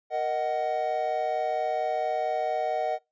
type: chord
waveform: triangle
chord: D# minor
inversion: second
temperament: just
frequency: 466.7 / 622.3 / 746.7 Hz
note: A#4 / D#5 / F#5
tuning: +2 / 0 / +16 cents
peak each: -32 / -27 / -26 dBFS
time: 0.1-2.99 s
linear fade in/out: 50 ms
effects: noise-tail reverb RT60 0.2 s tail -23 dB re dry + resampled to 16000 Hz